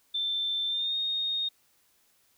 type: tone with pitch glide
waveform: sine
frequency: 3553 to 3706 Hz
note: A7 to A#7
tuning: +16 to -11 cents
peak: -27 dBFS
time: 0.14-1.49 s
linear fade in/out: 10 ms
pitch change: +73 cents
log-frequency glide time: 0.67-0.96 s
effects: white hiss -67 dBFS RMS until 2.37 s